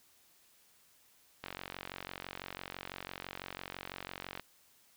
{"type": "click train", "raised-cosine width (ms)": 0.3, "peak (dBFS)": -24, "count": 137, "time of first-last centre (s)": [1.44, 4.397], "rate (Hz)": 46, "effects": ["white hiss -66 dBFS RMS until 4.96 s"]}